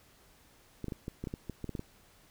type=clicks; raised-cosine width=3 ms; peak=-24 dBFS; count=12; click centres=0.843 / 0.883 / 0.922 / 1.081 / 1.24 / 1.272 / 1.339 / 1.497 / 1.643 / 1.693 / 1.752 / 1.794 s; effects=pink hiss -62 dBFS RMS until 2.3 s